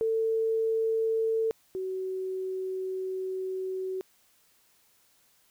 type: tone pair in turn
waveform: sine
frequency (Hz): 447.1 / 376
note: A4 / F#4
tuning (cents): +28 / +28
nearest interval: minor third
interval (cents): 300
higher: first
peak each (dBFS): -24 / -30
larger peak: first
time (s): 0.01-1.51 / 1.75-4.01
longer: second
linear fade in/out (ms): 0
effects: white hiss -65 dBFS RMS until 5.5 s